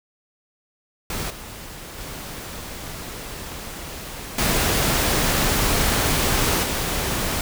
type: noise with level steps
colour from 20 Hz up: pink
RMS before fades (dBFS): -28 / -37 / -34 / -20 / -24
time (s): 1.1-7.41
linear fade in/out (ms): 2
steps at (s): 1.3 / 1.98 / 4.38 / 6.63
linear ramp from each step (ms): 5
effects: none